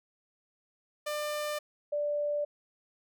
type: tone pair in turn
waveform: sawtooth / sine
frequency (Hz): 597 / 587.1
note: D5 / D5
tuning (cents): +28 / -1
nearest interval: unison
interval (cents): 29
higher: first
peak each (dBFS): -28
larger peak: neither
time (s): 1.06-1.59 / 1.92-2.45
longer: neither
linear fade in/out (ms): 10
effects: none

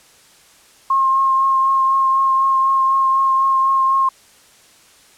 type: tone with vibrato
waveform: sine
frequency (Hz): 1070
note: C6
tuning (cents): +38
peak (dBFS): -12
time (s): 0.9-4.09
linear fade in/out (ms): 5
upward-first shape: triangle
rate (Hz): 4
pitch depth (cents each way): 18
effects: white hiss -49 dBFS RMS until 5.17 s + low-pass 10000 Hz 12 dB/octave

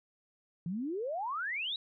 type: exponential sweep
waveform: sine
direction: up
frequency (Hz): 161.5 to 3951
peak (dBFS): -33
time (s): 0.66-1.76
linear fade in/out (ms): 2
effects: none

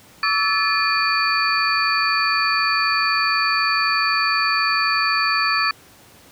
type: tone cluster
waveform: sine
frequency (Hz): 1137 / 1309 / 1741 / 2426 / 4532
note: C#6 / E6 / A6 / D#7 / C#8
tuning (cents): +44 / -13 / -19 / -44 / +37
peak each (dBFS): -23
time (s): 0.23-5.71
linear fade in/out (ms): 2
effects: pink hiss -48 dBFS RMS until 6.31 s + high-pass 80 Hz 12 dB/octave

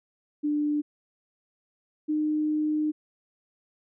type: tone pair in turn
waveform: sine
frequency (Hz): 296.4 / 304.9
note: D4 / D#4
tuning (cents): +16 / -35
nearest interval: unison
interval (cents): 49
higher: second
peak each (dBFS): -23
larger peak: neither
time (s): 0.43-0.82 / 2.08-2.92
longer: second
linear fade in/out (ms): 20
effects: none

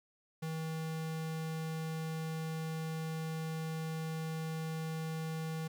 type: tone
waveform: square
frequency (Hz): 160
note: D#3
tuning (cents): +49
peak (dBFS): -37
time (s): 0.42-5.68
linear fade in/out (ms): 10
effects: 12-bit

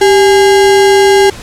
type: tone with sample-and-hold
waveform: sine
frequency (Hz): 392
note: G4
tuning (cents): 0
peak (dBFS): -3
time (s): 0.01-1.3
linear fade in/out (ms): 5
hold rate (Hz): 1225
effects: pink hiss -29 dBFS RMS until 1.42 s + low-pass 9000 Hz 12 dB/octave

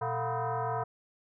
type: tone with frequency modulation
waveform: sine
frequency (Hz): 120.1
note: B2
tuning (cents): -48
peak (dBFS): -29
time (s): 0.01-0.84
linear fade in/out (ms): 10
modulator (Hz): 284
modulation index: 3.9
effects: none

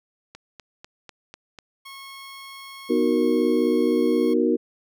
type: click train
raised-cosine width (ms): 0.2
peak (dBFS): -23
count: 6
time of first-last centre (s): 0.35-1.588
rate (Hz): 4.04
type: tone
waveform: 15% pulse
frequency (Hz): 1091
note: C#6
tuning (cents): -28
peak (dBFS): -32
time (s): 1.85-4.34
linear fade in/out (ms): 10
type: chord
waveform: sine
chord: B major seventh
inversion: none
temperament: equal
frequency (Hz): 246.9 / 311.1 / 370 / 466.2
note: B3 / D#4 / F#4 / A#4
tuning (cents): 0 / 0 / 0 / 0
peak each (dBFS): -23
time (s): 2.89-4.57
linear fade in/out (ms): 20
effects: none

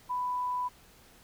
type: tone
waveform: sine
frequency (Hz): 993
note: B5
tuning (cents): +9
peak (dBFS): -29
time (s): 0.09-0.69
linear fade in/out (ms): 20
effects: pink hiss -58 dBFS RMS until 1.23 s

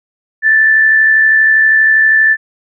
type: tone with amplitude modulation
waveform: sine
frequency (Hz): 1760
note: A6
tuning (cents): 0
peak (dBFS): -4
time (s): 0.42-2.37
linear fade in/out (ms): 50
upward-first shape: sine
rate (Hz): 72.5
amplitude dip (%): 35
effects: none

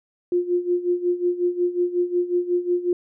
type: tone with tremolo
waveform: sine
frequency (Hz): 354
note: F4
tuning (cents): +23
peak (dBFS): -16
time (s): 0.32-2.93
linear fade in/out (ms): 2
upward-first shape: sine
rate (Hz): 5.5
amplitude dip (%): 80
effects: none

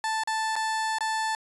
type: tone with dropouts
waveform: 30% pulse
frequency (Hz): 880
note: A5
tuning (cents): 0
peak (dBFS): -23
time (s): 0.04-1.35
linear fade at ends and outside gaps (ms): 1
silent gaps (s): 0.236-0.274 / 0.556-0.563 / 0.985-1.007
effects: resampled to 24000 Hz

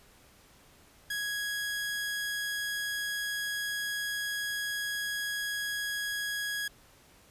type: tone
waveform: sawtooth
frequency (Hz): 1661.2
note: G#6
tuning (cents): 0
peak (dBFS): -28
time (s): 1.1-6.68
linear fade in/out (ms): 5
effects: pink hiss -59 dBFS RMS until 7.3 s + resampled to 32000 Hz

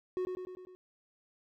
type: tone with echo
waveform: triangle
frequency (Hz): 367.3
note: F#4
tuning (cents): -13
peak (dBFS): -29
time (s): 0.17-0.25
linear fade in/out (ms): 0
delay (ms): 100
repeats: 5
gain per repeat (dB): -4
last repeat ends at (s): 0.75
effects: none

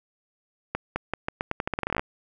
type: accelerating click train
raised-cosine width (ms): 0.5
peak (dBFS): -11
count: 18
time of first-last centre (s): 0.75-1.995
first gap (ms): 210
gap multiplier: 0.84
effects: none

